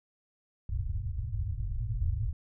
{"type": "low-pass noise", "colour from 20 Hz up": "white", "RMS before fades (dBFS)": -32, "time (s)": [0.69, 2.33], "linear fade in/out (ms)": 5, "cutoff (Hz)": 120, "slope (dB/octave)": 96, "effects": []}